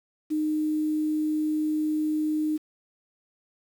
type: tone with quantisation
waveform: sine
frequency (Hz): 307.4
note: D#4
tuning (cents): -21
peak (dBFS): -23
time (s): 0.3-2.58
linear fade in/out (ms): 20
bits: 8
effects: none